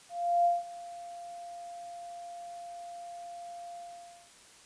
sine tone with ADSR envelope, 695 Hz, F5, 9 cents flat, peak -21 dBFS, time 0.09-4.31 s, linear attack 360 ms, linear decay 180 ms, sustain -20 dB, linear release 550 ms, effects white hiss -56 dBFS RMS until 4.65 s + resampled to 22050 Hz

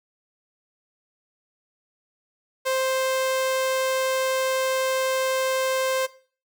sawtooth tone, 524 Hz, C5, 2 cents sharp, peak -18 dBFS, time 2.65-6.07 s, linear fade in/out 20 ms, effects noise-tail reverb RT60 0.4 s tail -17 dB re dry

